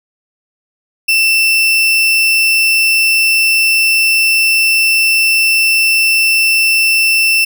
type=tone; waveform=35% pulse; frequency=2675 Hz; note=E7; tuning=25 cents sharp; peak=-7 dBFS; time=1.08-7.45 s; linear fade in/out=10 ms; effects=none